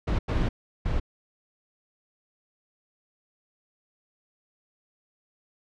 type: noise bursts at uneven times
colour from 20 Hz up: brown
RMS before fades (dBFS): -25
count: 3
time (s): 0.07-0.19 / 0.28-0.49 / 0.85-1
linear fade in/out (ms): 10
effects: low-pass 4000 Hz 12 dB/octave